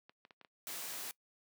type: clicks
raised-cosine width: 0.3 ms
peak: -39 dBFS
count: 5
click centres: 0.095 / 0.251 / 0.308 / 0.413 / 0.448 s
type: noise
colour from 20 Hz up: white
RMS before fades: -43 dBFS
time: 0.67-1.11 s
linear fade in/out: 0 ms
effects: noise-tail reverb RT60 0.1 s tail -22 dB re dry + high-pass 200 Hz 12 dB/octave